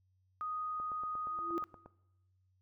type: tone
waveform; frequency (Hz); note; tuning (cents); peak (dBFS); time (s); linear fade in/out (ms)
sine; 1244.5; D#6; 0; -36; 0.41-1.64; 0
type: click train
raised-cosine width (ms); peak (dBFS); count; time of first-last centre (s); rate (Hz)
1; -37; 10; 0.8-1.86; 8.49
type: tone with exponential growth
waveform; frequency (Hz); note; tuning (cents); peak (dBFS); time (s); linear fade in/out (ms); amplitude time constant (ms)
sine; 337.6; E4; +41; -31; 1.28-1.58; 0; 64
effects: noise-tail reverb RT60 1.0 s tail -21 dB re dry + added 93 Hz sine -70 dBFS peak until 2.61 s